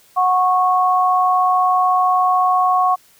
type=tone pair together; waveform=sine; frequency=734.8 / 1101 Hz; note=F#5 / C#6; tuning=-12 / -12 cents; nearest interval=perfect fifth; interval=700 cents; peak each=-15 dBFS; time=0.16-2.96 s; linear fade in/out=20 ms; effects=white hiss -52 dBFS RMS until 3.19 s